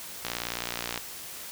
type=click train; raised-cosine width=0.2 ms; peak=-13 dBFS; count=44; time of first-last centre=0.25-0.976 s; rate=59.2 Hz; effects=white hiss -41 dBFS RMS until 1.51 s